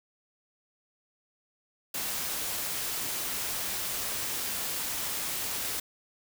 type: noise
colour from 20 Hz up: white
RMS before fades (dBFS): -33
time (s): 1.94-5.8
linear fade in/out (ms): 5
effects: none